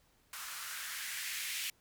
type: noise with band-pass filter sweep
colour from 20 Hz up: violet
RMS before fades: -41 dBFS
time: 0.33-1.7 s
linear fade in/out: 2 ms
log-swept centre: 1200 to 2400 Hz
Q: 2.5
effects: pink hiss -70 dBFS RMS until 1.8 s